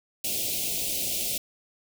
white band-stop noise, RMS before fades -29 dBFS, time 0.24-1.38 s, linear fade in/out 5 ms, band 700 to 2400 Hz, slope 48 dB/octave, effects none

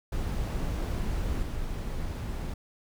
brown noise with level steps, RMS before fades -30 / -33 dBFS, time 0.12-2.54 s, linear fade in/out 5 ms, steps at 1.42 s, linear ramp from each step 10 ms, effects none

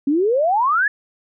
sine exponential sweep, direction up, 268.6 to 1760 Hz, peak -14 dBFS, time 0.07-0.88 s, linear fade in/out 5 ms, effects none

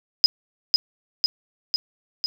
sine tone with echo, 5020 Hz, D#8, 15 cents sharp, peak -9 dBFS, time 0.24-0.26 s, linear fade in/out 0 ms, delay 500 ms, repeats 4, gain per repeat -3 dB, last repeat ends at 2.26 s, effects none

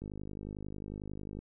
click train, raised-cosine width 3 ms, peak -29 dBFS, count 71, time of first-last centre 0.02-1.39 s, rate 51.1 Hz, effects none

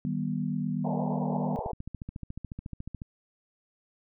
sine chord, Eb augmented, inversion none, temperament just, 155.56 / 194.45 / 243.1 Hz, Eb3 / G3 / B3, 0 / -14 / -27 cents, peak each -32 dBFS, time 0.05-1.56 s, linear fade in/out 0 ms
white band-pass noise, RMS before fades -35 dBFS, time 0.84-1.72 s, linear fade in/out 10 ms, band 410 to 940 Hz, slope 96 dB/octave
click train, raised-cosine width 5 ms, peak -25 dBFS, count 21, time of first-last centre 1.59-3.019 s, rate 14 Hz
effects none

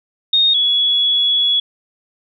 sine tone pair in turn, 3702 / 3376 Hz, A#7 / G#7, -13 / +28 cents, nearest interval major second, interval 159 cents, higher first, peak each -10 / -12 dBFS, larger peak first, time 0.33-0.54 / 0.54-1.6 s, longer second, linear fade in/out 5 ms, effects none

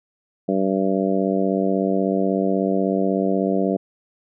harmonic tone, 96.3 Hz, G2, 30 cents flat, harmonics 2 / 3 / 4 / 5 / 6 / 7, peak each -22 / -24 / -25 / -26 / -27 / -27 dBFS, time 0.48-3.77 s, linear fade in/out 10 ms, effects none

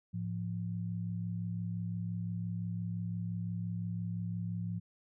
sine tone pair together, 108.1 / 173.92 Hz, A2 / F3, -30 / -7 cents, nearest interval minor sixth, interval 823 cents, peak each -37 / -37 dBFS, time 0.13-4.8 s, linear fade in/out 20 ms, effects none

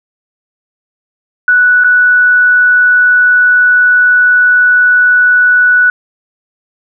sine tone with dropouts, 1478 Hz, F#6, 2 cents flat, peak -4 dBFS, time 1.48-5.9 s, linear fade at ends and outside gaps 2 ms, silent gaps 1.838-1.844 s, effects none

